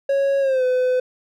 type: tone with pitch glide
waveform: triangle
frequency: 552 to 506.2 Hz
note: C#5 to B4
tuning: -7 to +43 cents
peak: -14 dBFS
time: 0.09-1 s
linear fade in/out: 5 ms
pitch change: -150 cents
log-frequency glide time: 0.4-0.64 s
effects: none